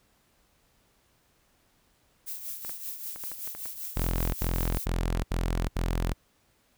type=noise with tremolo; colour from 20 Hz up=violet; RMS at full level=-35 dBFS; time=2.26-4.86 s; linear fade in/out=20 ms; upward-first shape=triangle; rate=5.2 Hz; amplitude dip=65%
type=clicks; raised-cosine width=0.5 ms; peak=-28 dBFS; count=12; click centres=2.649 / 2.695 / 3.16 / 3.238 / 3.317 / 3.475 / 3.55 / 3.657 / 4.203 / 4.669 / 5.157 / 5.578 s
type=tone bursts; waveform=sawtooth; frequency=42.84 Hz; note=F1; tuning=33 cents flat; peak=-22 dBFS; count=5; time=3.96-6.136 s; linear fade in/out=10 ms; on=380 ms; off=69 ms
effects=pink hiss -67 dBFS RMS until 6.77 s